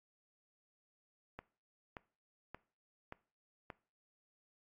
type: click train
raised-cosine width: 0.5 ms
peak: -30 dBFS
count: 5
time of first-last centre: 1.39-3.702 s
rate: 1.73 Hz
effects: noise-tail reverb RT60 0.4 s tail -20 dB re dry + AAC 48 kbps

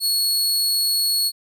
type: tone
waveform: sawtooth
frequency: 4358 Hz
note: C#8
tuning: 30 cents flat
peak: -15 dBFS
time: 0-1.32 s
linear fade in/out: 50 ms
effects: none

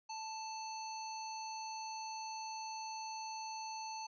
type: harmonic tone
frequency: 880 Hz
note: A5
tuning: in tune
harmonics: 1 / 3 / 5 / 7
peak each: -43 / -53 / -50 / -51 dBFS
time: 0.09-4.07 s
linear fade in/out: 10 ms
effects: none

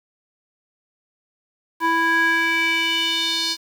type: tone with band-pass filter sweep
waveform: square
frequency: 330 Hz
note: E4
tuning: 2 cents sharp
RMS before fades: -20 dBFS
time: 1.8-3.57 s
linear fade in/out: 50 ms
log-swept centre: 1200 to 4600 Hz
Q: 3.6
effects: 7-bit

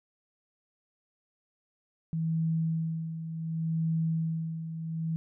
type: tone with tremolo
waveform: sine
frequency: 162.2 Hz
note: E3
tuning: 28 cents flat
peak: -25 dBFS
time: 2.13-5.16 s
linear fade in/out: 0 ms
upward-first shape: sine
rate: 0.68 Hz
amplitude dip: 65%
effects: none

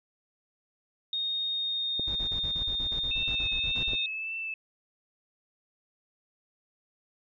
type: tone with pitch glide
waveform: sine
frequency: 3706 to 3657 Hz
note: A#7 to A#7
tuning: -11 to -34 cents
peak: -28 dBFS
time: 1.13-4.06 s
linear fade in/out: 2 ms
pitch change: -23 cents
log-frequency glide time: 1.48-2.42 s
type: clicks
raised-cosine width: 2 ms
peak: -22 / -23 dBFS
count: 2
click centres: 1.996 / 3.934 s
type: noise bursts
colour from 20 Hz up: brown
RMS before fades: -38 dBFS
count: 16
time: 2.07-3.958 s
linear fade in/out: 10 ms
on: 88 ms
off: 32 ms
type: tone with vibrato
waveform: sine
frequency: 2627 Hz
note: E7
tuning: 7 cents flat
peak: -32 dBFS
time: 3.11-4.54 s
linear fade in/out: 2 ms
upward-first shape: triangle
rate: 1.8 Hz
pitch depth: 31 cents each way
effects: resampled to 16000 Hz

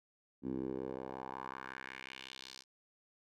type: tone with band-pass filter sweep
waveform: 10% pulse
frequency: 65.41 Hz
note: C2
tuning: in tune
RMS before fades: -44 dBFS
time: 0.42-2.64 s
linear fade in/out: 50 ms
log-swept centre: 260 to 5200 Hz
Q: 2.4
effects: none

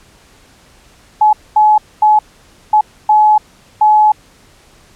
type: tone bursts at uneven times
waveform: sine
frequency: 852 Hz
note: G#5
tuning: 44 cents sharp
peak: -5 dBFS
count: 6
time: 1.21-1.33 / 1.56-1.78 / 2.02-2.19 / 2.73-2.81 / 3.09-3.38 / 3.81-4.12 s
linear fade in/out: 5 ms
effects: pink hiss -46 dBFS RMS until 4.95 s + low-pass 10000 Hz 12 dB/octave

